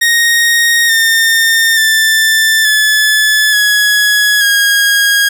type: tone with pitch steps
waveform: sawtooth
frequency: 1864.7 / 1816.9 / 1770.2 / 1724.8 / 1680.6 / 1637.4 Hz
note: A#6 / A#6 / A6 / A6 / G#6 / G#6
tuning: 0 / -45 / +10 / -35 / +20 / -25 cents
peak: -4 dBFS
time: 0.01-5.29 s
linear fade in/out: 10 ms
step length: 880 ms
effects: none